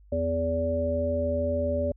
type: harmonic tone with a mistuned harmonic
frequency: 82.41 Hz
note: E2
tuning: in tune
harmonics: 1 / 3 / 5 / 7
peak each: -30 / -32 / -36 / -26 dBFS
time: 0.12-1.92 s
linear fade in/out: 5 ms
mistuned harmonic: 3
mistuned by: +17 cents
effects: added 50 Hz sine -51 dBFS peak until 1.96 s